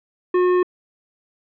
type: tone with hard clipping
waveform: triangle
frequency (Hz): 361.3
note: F#4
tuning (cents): -41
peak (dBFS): -16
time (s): 0.34-0.63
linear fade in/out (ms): 5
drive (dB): 17
effects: low-pass 2000 Hz 12 dB/octave